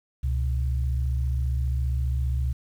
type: tone pair together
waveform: sine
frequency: 68.54 / 123.47 Hz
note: C#2 / B2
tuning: -19 / 0 cents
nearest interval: minor seventh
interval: 1019 cents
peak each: -23 / -30 dBFS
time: 0.23-2.53 s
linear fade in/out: 10 ms
effects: 9-bit